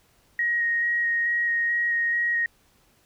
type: tone with vibrato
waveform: sine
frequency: 1881 Hz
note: A#6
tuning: 15 cents sharp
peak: -21 dBFS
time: 0.39-2.46 s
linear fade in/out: 2 ms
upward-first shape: square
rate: 2.3 Hz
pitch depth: 10 cents each way
effects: pink hiss -62 dBFS RMS until 3.05 s